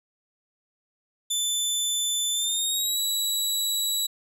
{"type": "tone with pitch glide", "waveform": "20% pulse", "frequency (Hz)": [3520, 3906], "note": ["A7", "B7"], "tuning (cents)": [0, -20], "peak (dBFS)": -18, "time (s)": [1.3, 4.07], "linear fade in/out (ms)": 10, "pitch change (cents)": 180, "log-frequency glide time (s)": [2.32, 2.99], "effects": []}